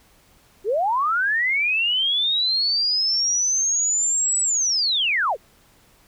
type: linear two-way sweep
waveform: sine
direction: up then down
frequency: 363.3 to 7940 to 363.3 Hz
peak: -18 dBFS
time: 0.64-5.37 s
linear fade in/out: 50 ms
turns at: 4.41 s
effects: pink hiss -56 dBFS RMS until 6.07 s